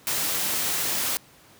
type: noise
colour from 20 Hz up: white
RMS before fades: -26 dBFS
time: 0.07-1.17 s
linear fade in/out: 0 ms
effects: pink hiss -53 dBFS RMS until 1.59 s + high-pass 100 Hz 12 dB/octave